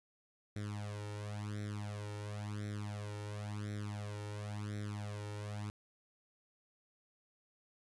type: tone with flanger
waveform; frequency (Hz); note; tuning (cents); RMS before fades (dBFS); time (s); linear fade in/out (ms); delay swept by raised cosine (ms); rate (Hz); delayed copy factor
sawtooth; 104; G#2; +3; -42; 0.56-5.7; 0; 0.52 to 2.22; 0.95; +0.95
effects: resampled to 24000 Hz